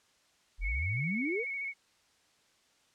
sine exponential sweep, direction up, 38.89 to 518 Hz, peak -31 dBFS, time 0.58-1.45 s, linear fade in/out 50 ms
sine tone with vibrato, 2217 Hz, C#7, in tune, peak -34 dBFS, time 0.61-1.74 s, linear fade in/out 50 ms, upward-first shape square, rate 14 Hz, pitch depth 23 cents each way
effects white hiss -68 dBFS RMS until 2.94 s + low-pass 7000 Hz 12 dB/octave

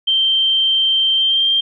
sine tone with pitch glide, 3136 to 3176 Hz, G7 to G7, 0 to +22 cents, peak -12 dBFS, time 0.07-1.61 s, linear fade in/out 10 ms, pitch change +22 cents, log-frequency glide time 1.15-1.46 s, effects none

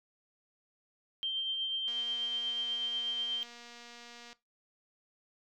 sine tone with tremolo, 3147 Hz, G7, 6 cents sharp, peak -30 dBFS, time 1.23-3.43 s, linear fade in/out 0 ms, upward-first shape triangle, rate 8.2 Hz, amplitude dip 35%
click train, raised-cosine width 0.2 ms, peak -34 dBFS, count 584, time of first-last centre 1.88-4.33 s, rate 238 Hz
effects noise-tail reverb RT60 0.2 s tail -18 dB re dry

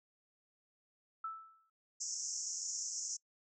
sine tone with exponential decay, 1317 Hz, E6, 2 cents flat, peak -36 dBFS, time 1.24-1.7 s, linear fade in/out 5 ms, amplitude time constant 98 ms
white band-pass noise, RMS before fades -41 dBFS, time 2-3.17 s, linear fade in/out 10 ms, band 5400 to 7300 Hz, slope 96 dB/octave
effects noise-tail reverb RT60 0.1 s tail -24 dB re dry

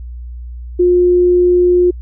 sine tone, 356.3 Hz, F4, 35 cents sharp, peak -7 dBFS, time 0.79-1.91 s, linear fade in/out 10 ms, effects added 60 Hz sine -25 dBFS peak until 2.01 s

